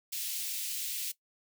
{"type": "high-pass noise", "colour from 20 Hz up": "white", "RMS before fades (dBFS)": -36, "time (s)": [0.12, 1.12], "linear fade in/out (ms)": 10, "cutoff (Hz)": 2500, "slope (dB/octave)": 24, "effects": ["noise-tail reverb RT60 0.1 s tail -18 dB re dry"]}